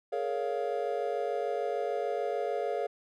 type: chord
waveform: triangle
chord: Bb minor seventh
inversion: third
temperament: just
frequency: 419.5 / 466.2 / 559.4 / 699.2 Hz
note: Ab4 / Bb4 / Db5 / F5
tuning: +17 / 0 / +16 / +2 cents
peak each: -33 dBFS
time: 0.12-2.87 s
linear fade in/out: 10 ms
effects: none